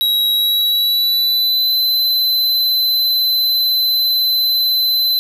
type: tone with pitch glide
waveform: square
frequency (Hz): 3854 to 4041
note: B7 to B7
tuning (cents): -43 to +39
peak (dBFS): -13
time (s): 0.01-5.19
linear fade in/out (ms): 0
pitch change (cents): +82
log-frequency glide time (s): 0.32-1.77
effects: 7-bit